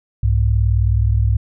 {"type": "tone pair together", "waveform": "sine", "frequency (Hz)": [64.3, 103.29], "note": ["C2", "G#2"], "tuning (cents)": [-30, -9], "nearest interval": "minor sixth", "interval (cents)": 821, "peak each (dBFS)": -15, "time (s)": [0.23, 1.37], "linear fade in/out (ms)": 5, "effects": []}